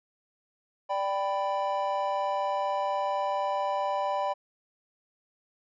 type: chord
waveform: triangle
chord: G major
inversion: second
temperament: equal with one note detuned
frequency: 587.3 / 784 / 991.8 Hz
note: D5 / G5 / B5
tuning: 0 / 0 / +7 cents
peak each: -29 dBFS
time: 0.89-4.34 s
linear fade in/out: 20 ms
effects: resampled to 16000 Hz